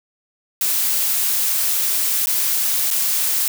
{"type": "noise with dropouts", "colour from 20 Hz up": "blue", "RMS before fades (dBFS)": -19, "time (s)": [0.61, 3.48], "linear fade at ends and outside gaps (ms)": 1, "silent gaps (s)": [[2.259, 2.27], [2.904, 2.911]], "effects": []}